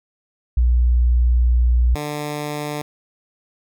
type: tone pair in turn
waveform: sine / 10% pulse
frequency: 60.4 / 148.38 Hz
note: B1 / D3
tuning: -38 / +18 cents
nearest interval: octave + major third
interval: 1556 cents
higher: second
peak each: -12 / -16 dBFS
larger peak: first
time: 0.57-1.95 / 1.95-2.82 s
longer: first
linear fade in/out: 5 ms
effects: none